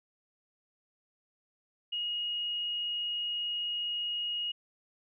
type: tone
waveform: sine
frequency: 2879 Hz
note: F#7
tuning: 48 cents flat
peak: -31 dBFS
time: 1.92-4.52 s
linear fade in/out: 10 ms
effects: none